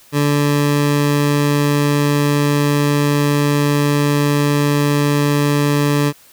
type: tone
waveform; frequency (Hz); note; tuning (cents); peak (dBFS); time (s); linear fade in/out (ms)
20% pulse; 145.1; D3; -21; -8; 0.12-6.13; 50
effects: white hiss -47 dBFS RMS until 6.32 s